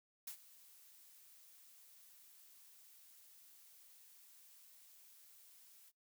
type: noise with ADSR envelope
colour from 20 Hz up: blue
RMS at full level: -45 dBFS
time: 0.27-5.92 s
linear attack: 4 ms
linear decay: 88 ms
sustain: -18 dB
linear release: 39 ms
effects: noise-tail reverb RT60 0.2 s tail -25 dB re dry